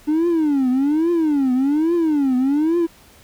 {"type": "tone with vibrato", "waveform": "triangle", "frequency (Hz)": 294.9, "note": "D4", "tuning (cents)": 7, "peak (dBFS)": -12, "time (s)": [0.07, 2.87], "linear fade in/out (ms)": 20, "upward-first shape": "triangle", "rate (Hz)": 1.2, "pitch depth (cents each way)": 300, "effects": ["tanh soft clip ceiling -9 dBFS", "pink hiss -49 dBFS RMS until 3.23 s"]}